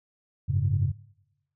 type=chord; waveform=sine; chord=F# suspended second; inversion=none; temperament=equal; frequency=92.5 / 103.83 / 138.59 Hz; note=F#2 / G#2 / C#3; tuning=0 / 0 / 0 cents; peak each=-26 dBFS; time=0.48-0.92 s; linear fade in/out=20 ms; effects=noise-tail reverb RT60 1.0 s tail -23 dB re dry + tanh soft clip ceiling -13 dBFS